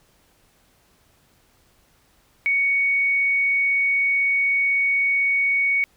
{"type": "tone", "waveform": "sine", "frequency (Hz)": 2231, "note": "C#7", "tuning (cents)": 11, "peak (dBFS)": -17, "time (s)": [2.46, 5.84], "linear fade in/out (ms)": 0, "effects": ["pink hiss -60 dBFS RMS until 5.96 s"]}